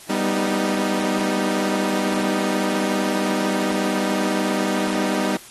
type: chord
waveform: sawtooth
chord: G augmented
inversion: none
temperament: equal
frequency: 196 / 246.9 / 311.1 Hz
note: G3 / B3 / D#4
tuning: 0 / 0 / 0 cents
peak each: -20 / -23 / -21 dBFS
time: 0.09-5.37 s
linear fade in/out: 10 ms
effects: white hiss -43 dBFS RMS until 5.5 s + AAC 32 kbps